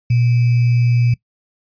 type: tone with sample-and-hold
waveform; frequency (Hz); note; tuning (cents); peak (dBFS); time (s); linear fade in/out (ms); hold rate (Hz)
sine; 120.2; B2; -46; -11; 0.1-1.14; 5; 2450
effects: noise-tail reverb RT60 0.1 s tail -21 dB re dry + resampled to 11025 Hz